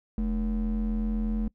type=ring-modulated tone; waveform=triangle; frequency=130.6 Hz; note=C3; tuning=3 cents flat; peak=-20 dBFS; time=0.18-1.48 s; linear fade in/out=2 ms; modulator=86.5 Hz; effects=noise-tail reverb RT60 0.1 s tail -24 dB re dry